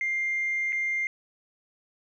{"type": "tone with dropouts", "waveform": "sine", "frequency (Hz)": 2100, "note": "C7", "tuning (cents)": 6, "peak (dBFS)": -24, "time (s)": [0.01, 1.07], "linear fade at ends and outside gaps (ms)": 1, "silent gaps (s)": [0.723, 0.728], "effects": ["tanh soft clip ceiling -21 dBFS"]}